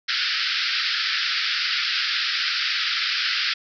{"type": "band-pass noise", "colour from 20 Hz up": "white", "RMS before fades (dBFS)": -24, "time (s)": [0.08, 3.54], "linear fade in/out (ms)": 10, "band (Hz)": [1300, 5200], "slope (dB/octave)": 96, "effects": []}